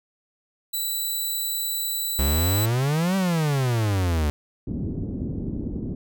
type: tone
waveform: 5% pulse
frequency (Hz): 3966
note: B7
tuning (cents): +7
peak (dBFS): -17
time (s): 0.73-2.66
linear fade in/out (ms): 10
type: exponential two-way sweep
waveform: 45% pulse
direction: up then down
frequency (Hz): 65.41 to 196 to 72.2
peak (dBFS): -20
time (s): 2.19-4.3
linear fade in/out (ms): 0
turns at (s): 3.16
type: low-pass noise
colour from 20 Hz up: white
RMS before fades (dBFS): -29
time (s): 4.67-5.95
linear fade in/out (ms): 5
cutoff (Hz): 290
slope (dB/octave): 24
effects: none